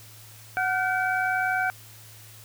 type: tone cluster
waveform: sine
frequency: 741 / 1429 / 1529 / 2292 Hz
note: F#5 / F6 / G6 / D7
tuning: +2 / +39 / -44 / -43 cents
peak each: -26 / -31 / -26 / -34 dBFS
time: 0.57-1.7 s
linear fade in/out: 0 ms
effects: added 109 Hz sine -49 dBFS peak until 2.44 s + white hiss -49 dBFS RMS until 2.44 s